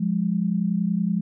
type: tone pair together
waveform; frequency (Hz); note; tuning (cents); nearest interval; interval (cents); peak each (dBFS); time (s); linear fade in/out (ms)
sine; 176.56 / 207.2; F3 / G#3; +19 / -4; minor third; 277; -23; 0-1.21; 10
effects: none